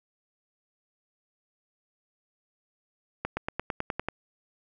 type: accelerating click train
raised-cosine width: 0.5 ms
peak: -14 dBFS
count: 9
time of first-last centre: 3.25-4.086 s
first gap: 120 ms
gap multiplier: 0.96
effects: none